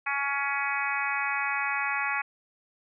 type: harmonic tone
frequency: 280 Hz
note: C#4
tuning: 18 cents sharp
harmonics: 3 / 4 / 5 / 6 / 7 / 8 / 9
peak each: -34 / -34 / -34 / -34 / -34 / -34 / -34 dBFS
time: 0.06-2.22 s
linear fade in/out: 10 ms
effects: none